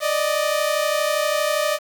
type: tone pair together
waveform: sawtooth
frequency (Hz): 587.3 / 619.8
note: D5 / D#5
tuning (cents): 0 / -7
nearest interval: minor second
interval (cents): 93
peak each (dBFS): -18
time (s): 0-1.79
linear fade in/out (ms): 50
effects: 7-bit